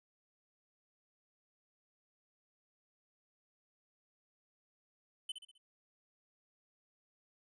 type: tone with echo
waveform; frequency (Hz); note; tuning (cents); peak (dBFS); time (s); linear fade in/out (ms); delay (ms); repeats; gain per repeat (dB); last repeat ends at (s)
square; 3039; F#7; +46; -38; 5.29-5.32; 5; 65; 4; -7; 5.58
effects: resampled to 22050 Hz